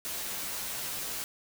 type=noise with comb filter; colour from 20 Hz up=white; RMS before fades=-36 dBFS; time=0.05-1.24 s; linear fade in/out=0 ms; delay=12 ms; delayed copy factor=-0.6; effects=none